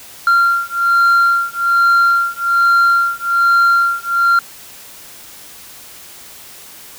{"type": "beating tone pair", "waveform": "sine", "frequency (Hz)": [1382, 1383.2], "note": ["F6", "F6"], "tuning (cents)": [-19, -17], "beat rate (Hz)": 1.2, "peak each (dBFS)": -11, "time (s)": [0.27, 4.39], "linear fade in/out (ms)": 2, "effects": ["tanh soft clip ceiling -7 dBFS", "white hiss -37 dBFS RMS until 6.98 s"]}